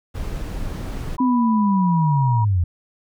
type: noise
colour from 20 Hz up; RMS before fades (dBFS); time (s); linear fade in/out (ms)
brown; -27; 0.14-1.17; 20
type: tone with pitch glide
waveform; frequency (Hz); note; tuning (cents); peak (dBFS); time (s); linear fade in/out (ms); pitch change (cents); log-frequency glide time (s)
sine; 987.8 to 954.7; B5 to A#5; 0 to +41; -22; 1.18-2.45; 10; -59; 1.65-2.31
type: linear sweep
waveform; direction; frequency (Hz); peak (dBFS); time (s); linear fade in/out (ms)
sine; down; 261.6 to 82.41; -15; 1.2-2.64; 5
effects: none